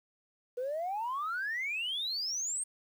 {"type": "exponential sweep", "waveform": "sine", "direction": "up", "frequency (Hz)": [479.8, 8750], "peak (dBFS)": -31, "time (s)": [0.57, 2.64], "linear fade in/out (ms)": 10, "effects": ["tanh soft clip ceiling -28 dBFS", "10-bit"]}